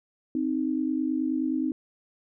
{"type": "tone pair together", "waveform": "sine", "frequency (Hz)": [261.6, 311.1], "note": ["C4", "D#4"], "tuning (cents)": [0, 0], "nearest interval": "minor third", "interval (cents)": 300, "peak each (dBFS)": -27, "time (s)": [0.35, 1.72], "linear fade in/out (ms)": 2, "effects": []}